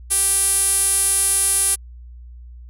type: tone with band-pass filter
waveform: sawtooth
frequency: 392 Hz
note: G4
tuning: in tune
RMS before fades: -18 dBFS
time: 0.1-1.76 s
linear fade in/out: 20 ms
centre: 10000 Hz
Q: 7.9
effects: added 60 Hz sine -36 dBFS peak until 2.69 s